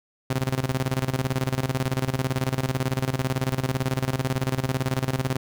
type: tone with tremolo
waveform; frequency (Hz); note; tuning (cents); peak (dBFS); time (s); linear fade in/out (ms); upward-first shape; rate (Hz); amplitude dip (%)
sawtooth; 130.81; C3; 0; -17; 0.3-5.37; 5; square; 18; 80
effects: none